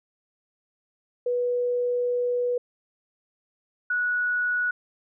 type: tone pair in turn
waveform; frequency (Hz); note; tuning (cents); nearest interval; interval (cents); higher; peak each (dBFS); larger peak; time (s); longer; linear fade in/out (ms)
sine; 489.4 / 1466.5; B4 / F#6; -16 / -16; octave + perfect fifth; 1900; second; -22; neither; 1.26-2.58 / 3.9-4.71; first; 5
effects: none